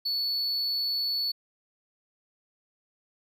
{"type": "tone", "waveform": "triangle", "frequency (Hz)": 4435, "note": "C#8", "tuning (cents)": 0, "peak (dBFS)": -25, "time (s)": [0.05, 1.32], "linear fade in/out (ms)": 10, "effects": []}